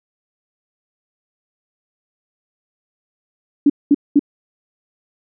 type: tone bursts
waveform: sine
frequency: 287 Hz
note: D4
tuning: 40 cents flat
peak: -7 dBFS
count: 3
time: 3.66-4.194 s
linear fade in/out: 5 ms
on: 38 ms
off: 210 ms
effects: none